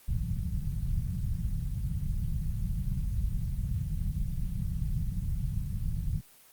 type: low-pass noise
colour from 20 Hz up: pink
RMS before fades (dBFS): -31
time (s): 0.08-6.21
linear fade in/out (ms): 10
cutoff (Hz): 180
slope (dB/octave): 48
effects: white hiss -57 dBFS RMS until 6.52 s + Opus 24 kbps